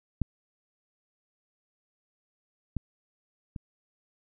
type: clicks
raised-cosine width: 5 ms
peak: -14 / -18 / -24 dBFS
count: 3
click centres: 0.217 / 2.767 / 3.562 s
effects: none